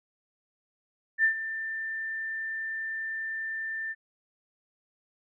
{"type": "tone with ADSR envelope", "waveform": "sine", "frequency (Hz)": 1785, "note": "A6", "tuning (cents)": 24, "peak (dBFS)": -18, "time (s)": [1.18, 3.95], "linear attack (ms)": 58, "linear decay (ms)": 98, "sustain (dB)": -13, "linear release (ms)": 40, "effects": []}